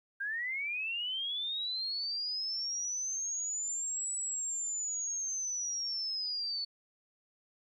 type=linear two-way sweep; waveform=sine; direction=up then down; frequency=1578 to 7902 to 4434 Hz; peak=-33 dBFS; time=0.2-6.65 s; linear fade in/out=10 ms; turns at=4.14 s; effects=12-bit